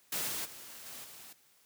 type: noise with level steps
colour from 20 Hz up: white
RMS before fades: -35 / -37 / -49 / -46 / -51 dBFS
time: 0.12-1.33 s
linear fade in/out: 5 ms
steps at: 0.27 / 0.44 / 0.85 / 1.03 s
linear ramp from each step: 20 ms
effects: white hiss -66 dBFS RMS until 1.65 s + high-pass 80 Hz 12 dB/octave